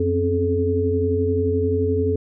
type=tone cluster; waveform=sine; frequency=90.8 / 258.9 / 270.4 / 429.6 Hz; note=F#2 / C4 / C#4 / A4; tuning=-32 / -18 / -43 / -41 cents; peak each=-22 / -27 / -28 / -20 dBFS; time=0-2.16 s; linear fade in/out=5 ms; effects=none